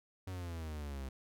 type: exponential sweep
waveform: 45% pulse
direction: down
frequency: 94.6 to 65 Hz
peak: -40 dBFS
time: 0.27-1.09 s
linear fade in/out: 5 ms
effects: none